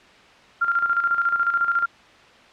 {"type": "tone with tremolo", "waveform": "sine", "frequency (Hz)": 1388, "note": "F6", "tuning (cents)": -11, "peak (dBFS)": -16, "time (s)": [0.61, 1.86], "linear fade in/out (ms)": 10, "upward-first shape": "square", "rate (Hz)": 14, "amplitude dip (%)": 60, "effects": ["white hiss -49 dBFS RMS until 2.52 s", "low-pass 3000 Hz 12 dB/octave"]}